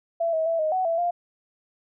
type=tone with pitch steps; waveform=sine; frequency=670 / 640 / 662 / 623 / 746 / 665 / 699 Hz; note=E5 / D#5 / E5 / D#5 / F#5 / E5 / F5; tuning=+28 / +49 / +7 / +2 / +14 / +15 / +1 cents; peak=-21 dBFS; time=0.2-1.11 s; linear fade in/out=10 ms; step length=130 ms; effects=none